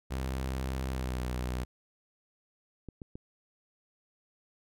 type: tone with pitch glide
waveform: sawtooth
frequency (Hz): 65.41 to 62.38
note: C2 to B1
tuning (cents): 0 to +18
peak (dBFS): -28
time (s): 0.1-1.65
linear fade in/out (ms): 20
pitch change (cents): -82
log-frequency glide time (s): 0.89-1.19
type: clicks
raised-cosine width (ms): 3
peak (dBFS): -29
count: 3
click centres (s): 2.887 / 3.018 / 3.155
effects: none